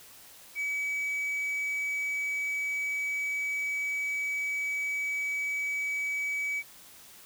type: tone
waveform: sine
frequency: 2280 Hz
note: C#7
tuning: 48 cents sharp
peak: -26 dBFS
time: 0.55-6.63 s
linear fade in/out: 50 ms
effects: tanh soft clip ceiling -28 dBFS + white hiss -52 dBFS RMS until 7.25 s